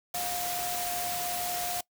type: tone in noise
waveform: sine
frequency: 710 Hz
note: F5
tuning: 28 cents sharp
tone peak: -34 dBFS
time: 0.14-1.81 s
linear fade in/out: 5 ms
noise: white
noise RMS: -34 dBFS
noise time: 0.14-1.81 s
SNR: -3 dB
effects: noise-tail reverb RT60 0.1 s tail -22 dB re dry